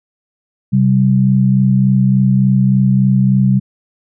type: tone pair together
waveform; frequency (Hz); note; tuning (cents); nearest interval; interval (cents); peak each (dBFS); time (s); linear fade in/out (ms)
sine; 130.81 / 194.25; C3 / G3; 0 / -16; perfect fifth; 684; -11; 0.72-3.6; 20
effects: none